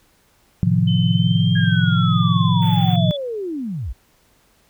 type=chord; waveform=sine; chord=F dominant seventh; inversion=first; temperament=equal; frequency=110 / 130.81 / 155.56 / 174.61 Hz; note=A2 / C3 / Eb3 / F3; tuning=0 / 0 / 0 / 0 cents; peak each=-19 / -21 / -21 / -17 dBFS; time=0.63-3.11 s; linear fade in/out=0 ms
type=tone with pitch glide; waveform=sine; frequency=3050 to 3443 Hz; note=G7 to A7; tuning=-48 to -38 cents; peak=-27 dBFS; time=0.87-3.17 s; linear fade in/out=10 ms; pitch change=+210 cents; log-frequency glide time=1.12-2.18 s
type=linear sweep; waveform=sine; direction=down; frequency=1661.2 to 42.46 Hz; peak=-23 dBFS; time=1.55-3.93 s; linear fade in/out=10 ms
type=band-stop noise; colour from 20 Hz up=white; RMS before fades=-36 dBFS; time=2.62-2.96 s; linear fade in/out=2 ms; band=3300 to 16000 Hz; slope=96 dB/octave
effects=pink hiss -58 dBFS RMS until 4.69 s